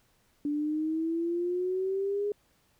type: exponential sweep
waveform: sine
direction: up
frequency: 290 to 415.3 Hz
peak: -27 dBFS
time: 0.45-2.32 s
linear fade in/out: 2 ms
effects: pink hiss -68 dBFS RMS until 2.79 s